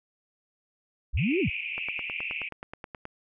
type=linear two-way sweep; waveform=sine; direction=up then down; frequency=32.69 to 407.5 to 32.69 Hz; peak=-23 dBFS; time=1.13-1.5 s; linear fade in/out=20 ms; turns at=1.4 s
type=band-pass noise; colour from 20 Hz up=pink; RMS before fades=-34 dBFS; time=1.17-2.49 s; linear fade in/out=5 ms; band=2300 to 2700 Hz; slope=96 dB/octave
type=click train; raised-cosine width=0.5 ms; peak=-23 dBFS; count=13; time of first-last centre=1.78-3.054 s; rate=9.42 Hz
effects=none